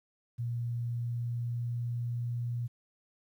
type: tone with pitch glide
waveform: sine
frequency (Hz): 118.8 to 119.7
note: A#2 to A#2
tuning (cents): +33 to +46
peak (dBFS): -31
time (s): 0.38-2.68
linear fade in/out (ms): 20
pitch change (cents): +13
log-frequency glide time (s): 0.85-2.25
effects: 11-bit